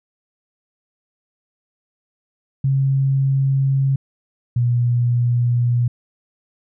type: tone pair in turn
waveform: sine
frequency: 135.7 / 120.89 Hz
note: C#3 / B2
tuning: -36 / -37 cents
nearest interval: major second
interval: 201 cents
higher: first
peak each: -14 / -14 dBFS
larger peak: neither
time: 2.64-3.96 / 4.56-5.88 s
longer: neither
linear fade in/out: 5 ms
effects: none